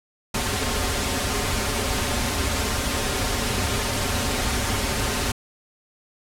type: noise with comb filter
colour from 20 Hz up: pink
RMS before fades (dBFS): -24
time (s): 0.34-5.32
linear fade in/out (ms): 5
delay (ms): 6.1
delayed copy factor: -0.7
effects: low-pass 11000 Hz 12 dB/octave